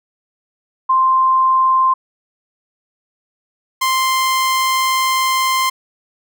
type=tone pair in turn; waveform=sine / sawtooth; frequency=1046.5 / 1046.5 Hz; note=C6 / C6; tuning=0 / 0 cents; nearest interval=unison; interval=0 cents; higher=neither; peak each=-10 dBFS; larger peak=neither; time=0.89-1.94 / 3.81-5.7 s; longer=second; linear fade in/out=10 ms; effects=none